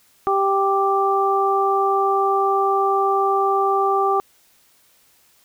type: harmonic tone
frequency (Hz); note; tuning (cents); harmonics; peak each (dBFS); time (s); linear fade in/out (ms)
392; G4; 0; 1 / 2 / 3; -20 / -20 / -20; 0.27-4.2; 0
effects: white hiss -57 dBFS RMS until 5.44 s